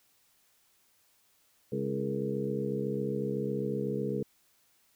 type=harmonic tone with a mistuned harmonic; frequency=67.9 Hz; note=C#2; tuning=35 cents flat; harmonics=2 / 3 / 4 / 5 / 6 / 7; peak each=-37 / -35 / -40 / -40 / -35 / -37 dBFS; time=1.72-4.23 s; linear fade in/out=5 ms; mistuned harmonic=6; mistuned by=+58 cents; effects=white hiss -68 dBFS RMS until 4.95 s